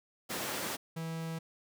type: high-pass noise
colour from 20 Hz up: pink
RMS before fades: -37 dBFS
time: 0.29-0.77 s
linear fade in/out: 20 ms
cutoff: 220 Hz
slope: 12 dB/octave
type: tone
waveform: 45% pulse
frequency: 163.3 Hz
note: E3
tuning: 16 cents flat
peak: -36 dBFS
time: 0.96-1.39 s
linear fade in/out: 10 ms
effects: none